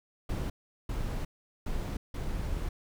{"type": "noise bursts at uneven times", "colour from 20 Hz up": "brown", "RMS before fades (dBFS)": -33, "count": 4, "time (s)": [[0.29, 0.5], [0.89, 1.25], [1.66, 1.97], [2.14, 2.69]], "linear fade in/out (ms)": 5, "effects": []}